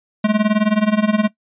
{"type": "tone with tremolo", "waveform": "square", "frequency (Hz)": 212.9, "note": "G#3", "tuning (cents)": 43, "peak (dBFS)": -11, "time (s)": [0.24, 1.28], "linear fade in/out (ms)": 5, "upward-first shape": "sine", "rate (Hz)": 19, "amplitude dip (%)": 85, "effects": ["noise-tail reverb RT60 0.1 s tail -19 dB re dry", "resampled to 8000 Hz"]}